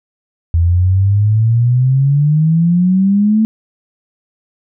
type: exponential sweep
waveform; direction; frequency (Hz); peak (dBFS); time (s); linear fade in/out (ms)
sine; up; 82.41 to 222.2; -8; 0.54-3.45; 0
effects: none